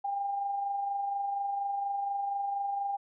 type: tone with amplitude modulation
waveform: sine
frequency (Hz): 800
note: G5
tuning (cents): +35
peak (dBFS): -28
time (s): 0.04-2.97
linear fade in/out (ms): 10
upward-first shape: sine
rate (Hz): 24.2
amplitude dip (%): 35
effects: none